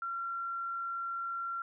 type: tone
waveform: sine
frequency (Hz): 1369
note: F6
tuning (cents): -35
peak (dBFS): -34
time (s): 0.02-1.62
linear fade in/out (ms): 2
effects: none